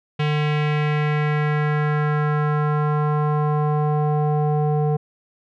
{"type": "tone with low-pass filter sweep", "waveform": "square", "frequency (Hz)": 150, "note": "D3", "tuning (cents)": 37, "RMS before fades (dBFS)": -20, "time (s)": [0.19, 4.97], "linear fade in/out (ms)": 10, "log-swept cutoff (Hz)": [2900, 640], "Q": 2.3, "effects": []}